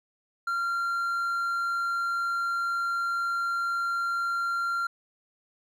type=tone; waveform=triangle; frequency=1381 Hz; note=F6; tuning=20 cents flat; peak=-24 dBFS; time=0.47-4.87 s; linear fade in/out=5 ms; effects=none